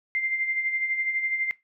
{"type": "tone with tremolo", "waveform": "sine", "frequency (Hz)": 2093, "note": "C7", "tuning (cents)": 0, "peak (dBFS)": -22, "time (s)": [0.15, 1.51], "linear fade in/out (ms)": 0, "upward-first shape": "sine", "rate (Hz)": 12, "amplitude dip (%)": 50, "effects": ["noise-tail reverb RT60 0.2 s tail -19 dB re dry"]}